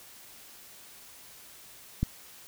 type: click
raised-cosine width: 5 ms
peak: -13 dBFS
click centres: 2.03 s
effects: white hiss -51 dBFS RMS until 2.47 s